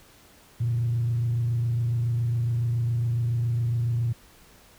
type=tone with frequency modulation; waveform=sine; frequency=117.7 Hz; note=A#2; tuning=17 cents sharp; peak=-21 dBFS; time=0.6-4.13 s; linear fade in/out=10 ms; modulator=27.2 Hz; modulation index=0.33; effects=tanh soft clip ceiling -18 dBFS + pink hiss -54 dBFS RMS until 4.78 s